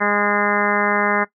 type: harmonic tone with a mistuned harmonic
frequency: 205.7 Hz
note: G#3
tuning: 16 cents flat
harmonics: 1 / 2 / 3 / 4 / 5 / 6 / 7 / 8 / 9 / 10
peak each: -25 / -25 / -25 / -25 / -25 / -25 / -25 / -25 / -25 / -25 dBFS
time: 0-1.25 s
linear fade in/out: 20 ms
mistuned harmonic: 9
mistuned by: -25 cents
effects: noise-tail reverb RT60 0.1 s tail -18 dB re dry